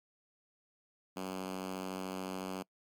5% pulse tone with high-pass filter, 93.8 Hz, F#2, 24 cents sharp, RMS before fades -40 dBFS, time 1.16-2.63 s, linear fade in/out 10 ms, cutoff 210 Hz, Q 2.5, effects noise-tail reverb RT60 0.1 s tail -25 dB re dry + MP3 96 kbps

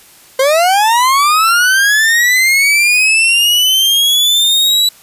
40% pulse linear sweep, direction up, 515 to 3951 Hz, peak -7 dBFS, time 0.39-4.89 s, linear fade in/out 5 ms, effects white hiss -42 dBFS RMS until 5.02 s + resampled to 32000 Hz

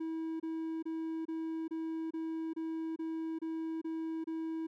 triangle tone bursts, 323.2 Hz, E4, 34 cents flat, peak -33 dBFS, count 11, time 0-4.67 s, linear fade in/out 10 ms, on 400 ms, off 27 ms, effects none

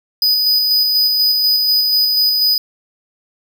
square tone with tremolo, 4978 Hz, D#8, in tune, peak -11 dBFS, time 0.22-2.58 s, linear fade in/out 2 ms, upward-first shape square, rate 4.1 Hz, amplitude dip 25%, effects none

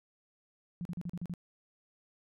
sine tone bursts, 174.61 Hz, F3, in tune, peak -35 dBFS, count 7, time 0.81-1.338 s, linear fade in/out 0 ms, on 42 ms, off 39 ms, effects none

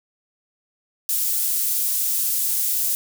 pink high-pass noise, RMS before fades -22 dBFS, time 1.09-2.95 s, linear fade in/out 0 ms, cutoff 11000 Hz, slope 12 dB/octave, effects none

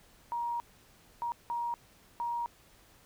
sine tone bursts at uneven times, 946 Hz, A#5, 25 cents sharp, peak -31 dBFS, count 4, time 0.32-0.6 / 1.22-1.32 / 1.5-1.74 / 2.2-2.46 s, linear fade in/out 0 ms, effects pink hiss -61 dBFS RMS until 3.05 s

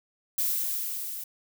violet noise with level ramp, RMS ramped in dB -26 to -37 dBFS, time 0.38-1.24 s, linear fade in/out 5 ms, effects none

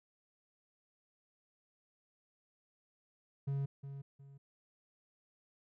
triangle tone with echo, 138.59 Hz, C#3, in tune, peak -31 dBFS, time 3.47-3.66 s, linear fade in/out 10 ms, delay 360 ms, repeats 2, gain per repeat -10 dB, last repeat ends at 4.38 s, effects none

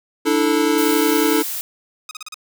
square chord, D suspended second, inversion none, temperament equal with one note detuned, 293.7 / 324.5 / 440 Hz, D4 / E4 / A4, 0 / -27 / 0 cents, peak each -20 dBFS, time 0.25-1.43 s, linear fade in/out 20 ms
blue noise, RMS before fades -26 dBFS, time 0.78-1.61 s, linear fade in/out 0 ms
10% pulse tone bursts, 1255 Hz, D#6, 15 cents sharp, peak -22 dBFS, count 5, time 2.09-2.343 s, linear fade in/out 2 ms, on 21 ms, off 37 ms
effects none

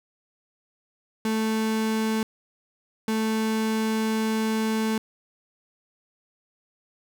35% pulse tone bursts at uneven times, 220 Hz, A3, in tune, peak -21 dBFS, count 2, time 1.25-2.23 / 3.08-4.98 s, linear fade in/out 2 ms, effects none

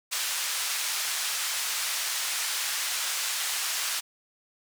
white band-pass noise, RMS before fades -30 dBFS, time 0.11-4.01 s, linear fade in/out 20 ms, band 1100 to 8800 Hz, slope 12 dB/octave, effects none

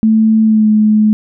sine tone with pitch glide, 220 to 214 Hz, A3 to A3, 0 to -48 cents, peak -6 dBFS, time 0.03-1.13 s, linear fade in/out 0 ms, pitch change -48 cents, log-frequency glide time 0.43-0.69 s, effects none

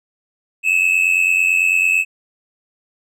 triangle tone pair together, 2554 / 2643 Hz, D#7 / E7, +45 / +4 cents, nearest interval minor second, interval 59 cents, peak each -14 dBFS, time 0.63-2.05 s, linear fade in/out 50 ms, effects none

